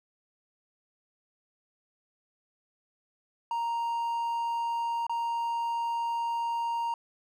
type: tone with dropouts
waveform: triangle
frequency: 932.3 Hz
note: A#5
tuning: in tune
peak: -26 dBFS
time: 3.51-6.94 s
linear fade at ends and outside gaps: 2 ms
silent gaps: 5.067-5.095 s
effects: none